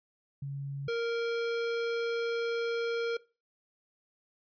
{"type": "tone pair in turn", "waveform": ["sine", "square"], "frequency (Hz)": [139.4, 465.4], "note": ["C#3", "A#4"], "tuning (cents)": [10, -3], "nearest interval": "octave + major sixth", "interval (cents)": 2087, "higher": "second", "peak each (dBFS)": [-34, -30], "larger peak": "second", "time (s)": [[0.42, 0.88], [0.88, 3.17]], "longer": "second", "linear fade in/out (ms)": 5, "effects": ["noise-tail reverb RT60 0.3 s tail -20 dB re dry", "resampled to 11025 Hz"]}